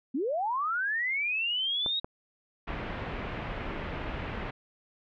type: linear sweep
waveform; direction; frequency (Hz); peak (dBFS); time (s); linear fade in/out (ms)
sine; up; 233.3 to 3815; -27; 0.14-2; 10
type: clicks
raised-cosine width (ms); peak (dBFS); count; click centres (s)
1; -22; 3; 1.862 / 2.045 / 2.705
type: low-pass noise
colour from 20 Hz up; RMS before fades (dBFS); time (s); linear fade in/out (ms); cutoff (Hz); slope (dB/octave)
pink; -36; 2.67-4.51; 10; 2700; 24
effects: none